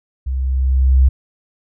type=tone with level ramp; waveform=sine; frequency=65.41 Hz; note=C2; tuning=in tune; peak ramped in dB=-18 to -6 dBFS; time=0.26-1.09 s; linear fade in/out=10 ms; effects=none